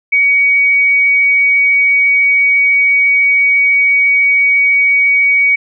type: tone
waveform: sine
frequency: 2253 Hz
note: C#7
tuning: 28 cents sharp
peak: -7 dBFS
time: 0.12-5.56 s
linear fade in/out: 10 ms
effects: none